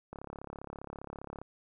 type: click train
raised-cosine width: 1 ms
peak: -28 dBFS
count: 46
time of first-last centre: 0.13-1.416 s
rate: 35 Hz
effects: none